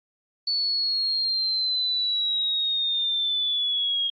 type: linear sweep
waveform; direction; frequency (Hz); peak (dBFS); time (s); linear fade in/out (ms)
sine; down; 4465 to 3258; -22; 0.47-4.1; 5
effects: AAC 32 kbps